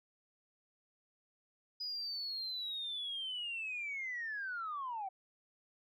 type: linear sweep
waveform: sine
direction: down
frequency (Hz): 4978 to 740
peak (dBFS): -37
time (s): 1.8-5.09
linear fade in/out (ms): 10
effects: tanh soft clip ceiling -33 dBFS